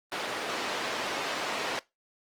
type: band-pass noise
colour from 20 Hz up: pink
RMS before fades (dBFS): -33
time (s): 0.12-1.79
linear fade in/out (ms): 0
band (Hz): 420 to 4400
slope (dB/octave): 12
effects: noise-tail reverb RT60 0.2 s tail -20 dB re dry + Opus 24 kbps